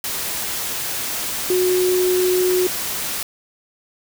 sine tone in noise, 365.3 Hz, F#4, 22 cents flat, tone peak -15 dBFS, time 1.5-2.67 s, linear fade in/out 2 ms, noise white, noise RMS -25 dBFS, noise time 0.04-3.23 s, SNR +7 dB, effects none

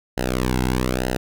sawtooth tone with flanger, 63 Hz, B1, 35 cents sharp, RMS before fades -22 dBFS, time 0.17-1.17 s, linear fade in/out 5 ms, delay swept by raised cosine 0.86 to 1.7 ms, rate 1.1 Hz, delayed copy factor -0.9, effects none

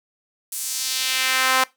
sawtooth tone with high-pass filter sweep, 260.2 Hz, C4, 9 cents flat, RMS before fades -22 dBFS, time 0.52-1.64 s, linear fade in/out 5 ms, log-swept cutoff 9600 to 980 Hz, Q 1.2, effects noise-tail reverb RT60 0.2 s tail -20 dB re dry

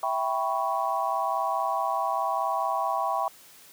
sine chord, C# half-diminished seventh, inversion first, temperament equal, 659.3 / 784 / 987.8 / 1108.7 Hz, E5 / G5 / B5 / C#6, 0 / 0 / 0 / 0 cents, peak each -31 / -29 / -30 / -30 dBFS, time 0.03-3.28 s, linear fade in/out 2 ms, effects white hiss -52 dBFS RMS until 3.72 s + high-pass 100 Hz 12 dB/octave

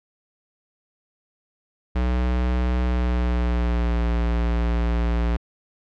square tone with pitch glide, 61.74 to 58.27 Hz, B1 to A#1, 0 to 0 cents, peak -20 dBFS, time 1.95-5.37 s, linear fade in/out 10 ms, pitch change -100 cents, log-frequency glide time 2.83-4.05 s, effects low-pass 3000 Hz 12 dB/octave

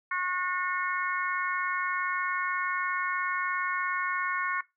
harmonic tone, 363.1 Hz, F#4, 33 cents flat, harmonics 3 / 4 / 5 / 6, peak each -32 / -33 / -34 / -35 dBFS, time 0.11-4.61 s, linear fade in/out 5 ms, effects noise-tail reverb RT60 0.2 s tail -19 dB re dry

